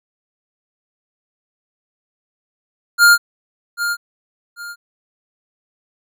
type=tone with echo; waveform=square; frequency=1407 Hz; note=F6; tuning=12 cents sharp; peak=-7 dBFS; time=2.98-3.18 s; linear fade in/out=50 ms; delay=790 ms; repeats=2; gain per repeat=-11 dB; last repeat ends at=4.76 s; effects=none